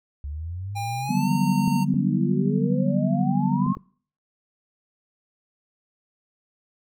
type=exponential sweep; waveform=sine; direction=up; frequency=69.3 to 1100 Hz; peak=-29 dBFS; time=0.24-3.75 s; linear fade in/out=0 ms
type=tone with pitch glide; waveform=square; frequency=803 to 917.1 Hz; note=G5 to A#5; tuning=+41 to -29 cents; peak=-29 dBFS; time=0.75-1.85 s; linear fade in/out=20 ms; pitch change=+230 cents; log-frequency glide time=1-1.3 s
type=chord; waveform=sine; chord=G major seventh; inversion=second; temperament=just; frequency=147 / 183.75 / 196 / 245 Hz; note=D3 / F#3 / G3 / B3; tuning=+2 / -12 / 0 / -14 cents; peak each=-25 dBFS; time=1.09-3.73 s; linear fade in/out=10 ms
type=clicks; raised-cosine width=3 ms; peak=-23 dBFS; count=4; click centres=1.678 / 1.941 / 3.665 / 3.77 s
effects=noise-tail reverb RT60 0.5 s tail -25 dB re dry